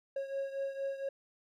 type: beating tone pair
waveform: triangle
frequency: 546 / 550.3 Hz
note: C#5 / C#5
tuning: -26 / -13 cents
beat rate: 4.3 Hz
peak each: -34 / -39 dBFS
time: 0.16-1.09 s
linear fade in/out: 5 ms
effects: none